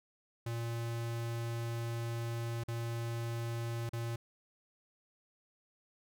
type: tone with dropouts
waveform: square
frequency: 116.54 Hz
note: A#2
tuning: in tune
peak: -36 dBFS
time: 0.46-4.16 s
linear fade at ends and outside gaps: 5 ms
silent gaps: 2.637-2.682 / 3.893-3.931 s
effects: none